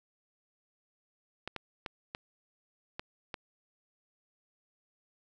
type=clicks; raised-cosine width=0.3 ms; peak=-21 dBFS; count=6; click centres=1.476 / 1.563 / 1.862 / 2.149 / 2.995 / 3.342 s; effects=none